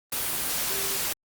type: tone in noise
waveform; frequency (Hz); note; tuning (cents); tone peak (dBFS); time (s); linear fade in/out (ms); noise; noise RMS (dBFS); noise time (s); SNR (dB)
sine; 392; G4; 0; -38; 0.7-0.97; 5; white; -28; 0.12-1.13; -13
effects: Opus 32 kbps